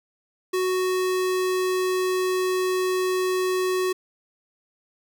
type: tone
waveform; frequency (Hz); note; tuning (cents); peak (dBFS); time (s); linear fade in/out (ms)
square; 370; F#4; 0; -22; 0.53-3.93; 10
effects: 10-bit